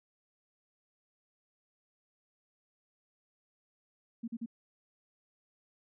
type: tone bursts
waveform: sine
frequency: 230.8 Hz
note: A#3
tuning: 17 cents flat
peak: -35 dBFS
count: 3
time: 4.23-4.461 s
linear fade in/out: 10 ms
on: 49 ms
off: 42 ms
effects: none